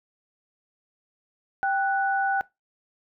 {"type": "tone pair together", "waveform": "sine", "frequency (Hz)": [784, 1480], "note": ["G5", "F#6"], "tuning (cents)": [0, 0], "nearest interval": "major seventh", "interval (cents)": 1100, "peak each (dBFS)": [-23, -26], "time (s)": [1.63, 2.41], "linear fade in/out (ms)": 0, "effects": ["noise-tail reverb RT60 0.2 s tail -20 dB re dry"]}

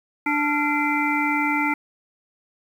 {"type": "harmonic tone with a mistuned harmonic", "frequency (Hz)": 293.7, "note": "D4", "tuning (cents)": 0, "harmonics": [1, 3, 5, 7, 8], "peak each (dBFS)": [-24, -25, -28, -25, -28], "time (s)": [0.26, 1.74], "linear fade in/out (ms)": 5, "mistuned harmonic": 5, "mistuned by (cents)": -110, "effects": ["8-bit"]}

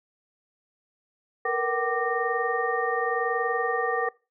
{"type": "tone cluster", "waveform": "sine", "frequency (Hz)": [459.4, 480.3, 761, 1180, 1846], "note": ["A#4", "B4", "F#5", "D6", "A#6"], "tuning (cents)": [-25, -48, 48, 8, -17], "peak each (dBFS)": -30, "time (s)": [1.45, 4.09], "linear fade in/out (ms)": 5, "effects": ["noise-tail reverb RT60 0.3 s tail -23 dB re dry"]}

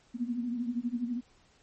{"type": "tone cluster", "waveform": "sine", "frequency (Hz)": [228.8, 239.8, 252.2], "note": ["A#3", "A#3", "B3"], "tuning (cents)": [-32, 49, 36], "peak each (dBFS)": [-38, -32, -37], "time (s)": [0.14, 1.21], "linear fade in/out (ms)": 20, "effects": ["pink hiss -64 dBFS RMS until 1.62 s", "MP3 32 kbps"]}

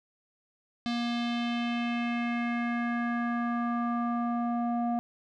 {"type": "tone with low-pass filter sweep", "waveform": "square", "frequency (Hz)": 237.4, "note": "A#3", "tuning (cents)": 32, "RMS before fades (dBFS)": -30, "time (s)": [0.86, 4.99], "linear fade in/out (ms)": 0, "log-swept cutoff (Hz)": [4100, 790], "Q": 2.7, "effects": []}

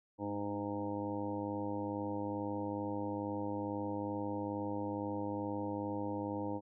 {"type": "harmonic tone with a mistuned harmonic", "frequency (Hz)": 102.3, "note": "G#2", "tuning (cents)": -26, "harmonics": [1, 2, 3, 4, 5, 6, 7, 8, 9], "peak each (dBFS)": [-45, -45, -39, -50, -42, -51, -54, -47, -45], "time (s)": [0.18, 6.61], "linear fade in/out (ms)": 50, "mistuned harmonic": 2, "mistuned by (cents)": 33, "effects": []}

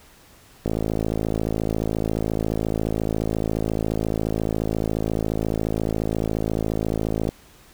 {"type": "click train", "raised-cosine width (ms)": 2, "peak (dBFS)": -10, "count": 361, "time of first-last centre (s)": [0.66, 7.29], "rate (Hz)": 54.3, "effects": ["pink hiss -51 dBFS RMS until 7.73 s"]}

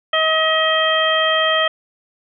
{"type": "harmonic tone", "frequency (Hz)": 635, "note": "D#5", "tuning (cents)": 35, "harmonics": [1, 2, 3, 4, 5], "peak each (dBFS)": [-19, -20, -20, -28, -19], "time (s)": [0.13, 1.68], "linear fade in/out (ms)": 5, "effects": []}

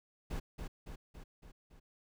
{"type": "noise with echo", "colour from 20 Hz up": "brown", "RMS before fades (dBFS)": -38, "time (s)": [0.3, 0.4], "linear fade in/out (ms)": 10, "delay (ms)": 280, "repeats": 5, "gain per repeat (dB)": -4, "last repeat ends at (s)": 1.8, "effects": []}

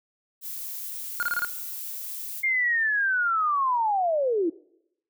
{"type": "noise", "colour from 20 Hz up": "violet", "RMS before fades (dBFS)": -35, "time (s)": [0.41, 2.44], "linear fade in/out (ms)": 50}
{"type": "tone bursts", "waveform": "triangle", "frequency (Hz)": 1432, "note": "F6", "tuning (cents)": 43, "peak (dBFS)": -21, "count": 5, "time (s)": [1.2, 1.448], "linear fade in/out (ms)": 0, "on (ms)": 28, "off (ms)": 27}
{"type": "linear sweep", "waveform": "sine", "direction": "down", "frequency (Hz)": [2138, 310], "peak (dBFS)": -21, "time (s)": [2.43, 4.5], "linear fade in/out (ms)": 10}
{"effects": ["noise-tail reverb RT60 0.8 s tail -22 dB re dry"]}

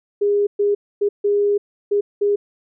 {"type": "tone bursts at uneven times", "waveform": "sine", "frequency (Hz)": 408.4, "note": "G#4", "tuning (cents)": -29, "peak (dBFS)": -14, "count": 6, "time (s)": [[0.21, 0.47], [0.59, 0.75], [1.01, 1.09], [1.24, 1.58], [1.91, 2.01], [2.21, 2.36]], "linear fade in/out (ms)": 10, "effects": []}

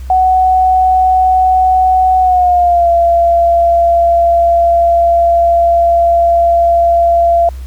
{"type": "tone with pitch glide", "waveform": "sine", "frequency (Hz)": [745, 683.2], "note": ["F#5", "F5"], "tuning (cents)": [12, -38], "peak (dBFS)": -6, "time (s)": [0.1, 7.49], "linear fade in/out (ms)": 2, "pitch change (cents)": -150, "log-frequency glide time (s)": [2.19, 2.89], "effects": ["added 64 Hz sine -22 dBFS peak until 7.66 s", "pink hiss -43 dBFS RMS until 7.66 s"]}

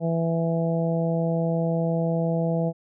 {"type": "harmonic tone", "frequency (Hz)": 165.7, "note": "E3", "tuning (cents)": 9, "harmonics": [1, 2, 3, 4, 5], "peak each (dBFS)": [-23, -33, -28, -29, -39], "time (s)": [0, 2.73], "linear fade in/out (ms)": 50, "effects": []}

